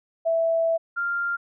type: tone pair in turn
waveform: sine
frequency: 659.3 / 1394.5 Hz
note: E5 / F6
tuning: 0 / -3 cents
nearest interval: octave + minor second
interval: 1297 cents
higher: second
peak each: -19 / -23 dBFS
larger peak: first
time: 0.25-0.78 / 0.96-1.37 s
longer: first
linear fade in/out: 20 ms
effects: none